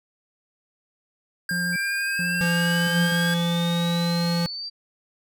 square tone with vibrato, 1600 Hz, G6, 35 cents sharp, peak -25 dBFS, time 1.49-3.34 s, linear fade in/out 2 ms, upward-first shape triangle, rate 12 Hz, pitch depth 13 cents each way
triangle tone bursts, 175.7 Hz, F3, 11 cents sharp, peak -25 dBFS, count 3, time 1.51-3.12 s, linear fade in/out 2 ms, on 250 ms, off 430 ms
sine exponential sweep, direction up, 2312 to 4699 Hz, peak -30 dBFS, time 1.72-4.7 s, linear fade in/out 20 ms
square tone, 171 Hz, F3, 36 cents flat, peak -22 dBFS, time 2.41-4.46 s, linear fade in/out 0 ms
effects none

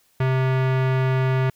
square tone with low-pass filter, 130.81 Hz, C3, in tune, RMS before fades -20 dBFS, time 0.2-1.5 s, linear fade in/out 5 ms, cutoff 2200 Hz, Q 1.2, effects white hiss -62 dBFS RMS until 1.55 s

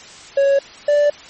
triangle tone pair in turn, 554.4 / 585.1 Hz, C#5 / D5, 0 / -7 cents, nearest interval minor second, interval 93 cents, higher second, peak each -9 dBFS, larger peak neither, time 0.37-0.59 / 0.88-1.1 s, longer neither, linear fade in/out 5 ms, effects white hiss -39 dBFS RMS until 1.29 s + MP3 32 kbps

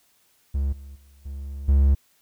triangle tone with level steps, 69.3 Hz, C#2, in tune, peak -19 / -36 / -48 / -29 / -12 dBFS, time 0.54-1.95 s, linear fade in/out 10 ms, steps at 0.72 / 0.95 / 1.25 / 1.68 s, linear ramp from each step 10 ms, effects white hiss -63 dBFS RMS until 2.21 s

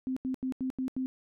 sine tone bursts, 259.6 Hz, C4, 13 cents flat, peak -29 dBFS, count 6, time 0.07-1.06 s, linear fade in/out 0 ms, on 95 ms, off 84 ms, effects none

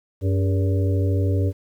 harmonic tone with a mistuned harmonic, 95.1 Hz, F#2, 48 cents sharp, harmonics 1 / 3 / 4 / 5 / 6, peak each -18 / -28 / -30 / -32 / -34 dBFS, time 0.21-1.53 s, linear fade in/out 50 ms, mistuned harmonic 4, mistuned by +99 cents, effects 9-bit

